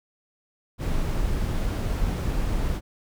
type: noise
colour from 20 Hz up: brown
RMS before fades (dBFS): -25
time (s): 0.78-2.81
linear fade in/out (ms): 50
effects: none